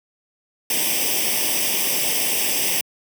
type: noise with comb filter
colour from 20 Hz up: white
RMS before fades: -21 dBFS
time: 0.7-2.81 s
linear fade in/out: 2 ms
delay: 0.36 ms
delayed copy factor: +0.85
effects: high-pass 200 Hz 12 dB/octave